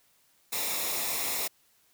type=noise with comb filter; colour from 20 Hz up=white; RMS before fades=-31 dBFS; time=0.52-1.48 s; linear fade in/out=10 ms; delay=0.65 ms; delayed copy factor=-0.6; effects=white hiss -66 dBFS RMS until 1.93 s